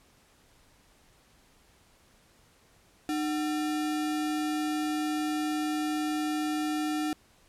sine tone with sample-and-hold, 304.4 Hz, D#4, 38 cents flat, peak -27 dBFS, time 3.09-7.13 s, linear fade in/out 0 ms, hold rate 1050 Hz, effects pink hiss -62 dBFS RMS until 7.48 s + low-pass 12000 Hz 12 dB/octave

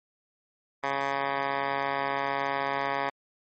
10% pulse tone with band-pass filter, 138.59 Hz, C#3, in tune, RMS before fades -29 dBFS, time 0.83-3.1 s, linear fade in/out 10 ms, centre 1300 Hz, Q 2.2, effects MP3 32 kbps

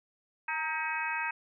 harmonic tone with a mistuned harmonic, 318.3 Hz, D#4, 39 cents sharp, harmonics 3 / 4 / 5 / 6 / 7 / 8, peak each -35 / -42 / -36 / -40 / -41 / -36 dBFS, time 0.48-1.31 s, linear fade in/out 5 ms, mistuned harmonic 3, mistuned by -46 cents, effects none

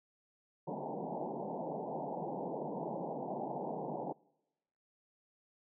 white band-pass noise, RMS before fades -40 dBFS, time 0.67-4.13 s, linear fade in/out 10 ms, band 140 to 910 Hz, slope 96 dB/octave, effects noise-tail reverb RT60 1.0 s tail -26 dB re dry

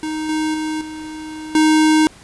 square tone with level steps, 311.1 Hz, D#4, in tune, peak -22 / -18 / -21 / -29 / -11 dBFS, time 0.03-2.07 s, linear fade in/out 0 ms, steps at 0.29 / 0.54 / 0.81 / 1.55 s, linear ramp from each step 2 ms, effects pink hiss -44 dBFS RMS until 2.23 s + resampled to 24000 Hz

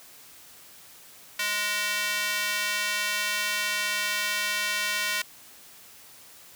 square tone with high-pass filter, 207.7 Hz, G#3, in tune, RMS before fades -28 dBFS, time 1.39-5.22 s, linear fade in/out 5 ms, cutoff 1900 Hz, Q 1.3, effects white hiss -50 dBFS RMS until 6.55 s + high-pass 60 Hz 12 dB/octave

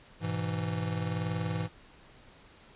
square chord, E major, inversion first, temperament just, 103.01 / 123.61 / 164.81 Hz, G#2 / B2 / E3, -14 / +2 / 0 cents, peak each -35 / -39 / -34 dBFS, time 0.2-1.69 s, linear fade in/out 50 ms, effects pink hiss -56 dBFS RMS until 2.75 s + resampled to 8000 Hz

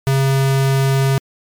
square tone, 135.4 Hz, C#3, 40 cents flat, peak -13 dBFS, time 0.07-1.18 s, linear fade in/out 0 ms, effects MP3 96 kbps

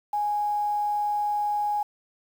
sine tone with quantisation, 830.6 Hz, G#5, in tune, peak -23 dBFS, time 0.13-1.83 s, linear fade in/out 5 ms, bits 8, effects none

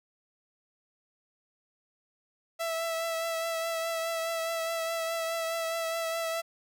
sawtooth tone with vibrato, 659.3 Hz, E5, in tune, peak -26 dBFS, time 2.59-6.42 s, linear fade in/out 20 ms, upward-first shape triangle, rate 4.8 Hz, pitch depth 25 cents each way, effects none

